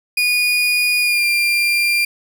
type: tone with pitch glide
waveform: 35% pulse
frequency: 2454 to 2387 Hz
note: D#7 to D7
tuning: -25 to +28 cents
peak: -12 dBFS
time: 0.17-2.05 s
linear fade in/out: 5 ms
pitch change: -47 cents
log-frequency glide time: 1-1.26 s
effects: none